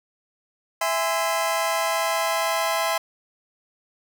sawtooth chord, E augmented, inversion none, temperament just, 659.3 / 824.1 / 1030.1 Hz, E5 / G#5 / B#5, 0 / -14 / -27 cents, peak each -21 / -24 / -22 dBFS, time 0.81-2.98 s, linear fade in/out 5 ms, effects none

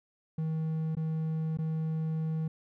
triangle tone with dropouts, 159 Hz, D#3, 38 cents sharp, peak -27 dBFS, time 0.38-2.48 s, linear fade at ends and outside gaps 5 ms, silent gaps 0.952-0.968 / 1.573-1.586 s, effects none

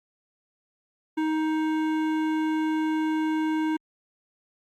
sine tone with hard clipping, 313.5 Hz, D#4, 13 cents sharp, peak -25 dBFS, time 1.17-3.77 s, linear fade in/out 10 ms, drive 14 dB, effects Opus 48 kbps

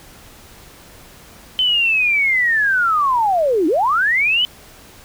sine linear two-way sweep, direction down then up, 3071 to 293.5 to 3071 Hz, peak -13 dBFS, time 1.59-4.45 s, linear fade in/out 0 ms, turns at 3.67 s, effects pink hiss -43 dBFS RMS until 5.04 s

